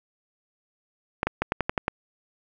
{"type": "clicks", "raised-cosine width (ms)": 0.5, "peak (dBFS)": -8, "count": 8, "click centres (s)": [1.231, 1.27, 1.42, 1.521, 1.607, 1.695, 1.778, 1.881], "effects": []}